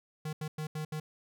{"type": "tone bursts at uneven times", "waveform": "square", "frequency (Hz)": 154.3, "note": "D#3", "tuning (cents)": -14, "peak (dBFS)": -35, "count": 5, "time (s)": [[0.25, 0.33], [0.41, 0.48], [0.58, 0.67], [0.75, 0.85], [0.92, 1]], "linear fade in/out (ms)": 5, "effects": []}